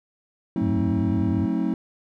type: chord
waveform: triangle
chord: F# diminished seventh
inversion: none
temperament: just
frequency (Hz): 185 / 222 / 266.4 / 319.7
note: F#3 / A3 / C4 / Eb4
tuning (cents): 0 / +16 / +31 / +47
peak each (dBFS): -25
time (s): 0.56-1.74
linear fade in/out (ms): 2
type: tone with vibrato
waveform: sine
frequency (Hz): 99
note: G2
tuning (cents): +18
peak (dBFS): -24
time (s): 0.61-1.46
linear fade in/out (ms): 10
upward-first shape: square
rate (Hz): 9.8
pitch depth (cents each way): 130
effects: none